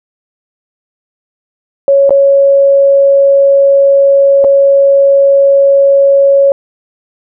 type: tone with dropouts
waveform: sine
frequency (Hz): 554.4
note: C#5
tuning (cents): 0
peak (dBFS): -3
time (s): 1.88-6.52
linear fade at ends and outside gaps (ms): 1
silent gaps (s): 2.094-2.106 / 4.442-4.446
effects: none